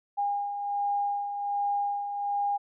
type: beating tone pair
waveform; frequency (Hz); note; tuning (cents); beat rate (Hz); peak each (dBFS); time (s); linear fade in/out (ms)
sine; 810 / 811.3; G#5 / G#5; -43 / -41; 1.3; -36 / -27; 0.17-2.58; 20
effects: none